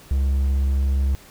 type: tone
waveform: triangle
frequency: 67.9 Hz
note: C#2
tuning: 35 cents flat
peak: -15 dBFS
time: 0.11-1.15 s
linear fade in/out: 0 ms
effects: pink hiss -47 dBFS RMS until 1.3 s